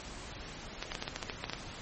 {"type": "clicks", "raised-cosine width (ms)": 0.2, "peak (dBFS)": -17, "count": 11, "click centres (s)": [0.826, 0.919, 0.952, 1.025, 1.079, 1.161, 1.228, 1.298, 1.441, 1.497, 1.534], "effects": ["pink hiss -45 dBFS RMS until 1.81 s", "MP3 32 kbps"]}